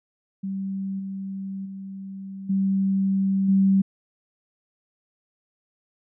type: tone with level steps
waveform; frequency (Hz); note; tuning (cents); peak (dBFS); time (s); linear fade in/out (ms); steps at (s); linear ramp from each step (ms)
sine; 193.7; G3; -20; -26 / -29 / -33 / -19 / -15; 0.43-3.82; 10; 0.99 / 1.65 / 2.49 / 3.48; 10
effects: none